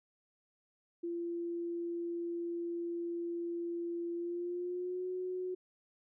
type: tone with pitch glide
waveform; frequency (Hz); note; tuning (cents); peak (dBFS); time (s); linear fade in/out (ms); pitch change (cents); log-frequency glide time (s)
sine; 342.1 to 366.7; F4 to F#4; -36 to -15; -35; 1.03-5.55; 10; +121; 4.14-5.07
effects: none